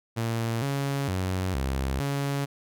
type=tone with pitch steps; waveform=sawtooth; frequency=114.7 / 139.2 / 93.1 / 66.7 / 140.3 Hz; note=A#2 / C#3 / F#2 / C2 / C#3; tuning=-28 / +8 / +11 / +34 / +21 cents; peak=-22 dBFS; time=0.16-2.46 s; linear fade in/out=20 ms; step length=460 ms; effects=none